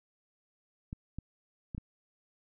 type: clicks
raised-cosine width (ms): 5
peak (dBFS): -26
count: 4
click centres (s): 0.929 / 1.186 / 1.748 / 1.78
effects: none